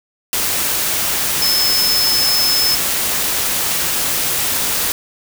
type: tone in noise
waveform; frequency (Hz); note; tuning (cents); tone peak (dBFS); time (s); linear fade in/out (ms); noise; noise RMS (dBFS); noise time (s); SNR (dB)
sine; 5210; E8; -21; -14; 1.42-2.75; 0; white; -18; 0.33-4.92; +1
effects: none